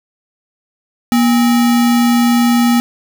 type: tone with sample-and-hold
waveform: sine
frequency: 238.9 Hz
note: A#3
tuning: 43 cents sharp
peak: -8 dBFS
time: 1.12-2.8 s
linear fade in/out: 0 ms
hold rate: 1050 Hz
effects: none